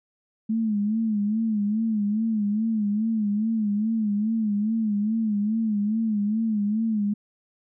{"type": "tone with vibrato", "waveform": "sine", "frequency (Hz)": 214.7, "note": "A3", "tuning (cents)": -42, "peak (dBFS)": -21, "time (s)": [0.49, 7.14], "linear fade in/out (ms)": 10, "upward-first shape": "sine", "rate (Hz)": 2.4, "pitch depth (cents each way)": 94, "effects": []}